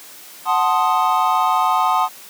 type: chord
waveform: triangle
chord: F# diminished seventh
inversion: none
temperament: equal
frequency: 740 / 880 / 1046.5 / 1244.5 Hz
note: F#5 / A5 / C6 / Eb6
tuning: 0 / 0 / 0 / 0 cents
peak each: -18 dBFS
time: 0.45-2.09 s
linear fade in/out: 50 ms
effects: white hiss -40 dBFS RMS until 2.29 s + high-pass 200 Hz 12 dB/octave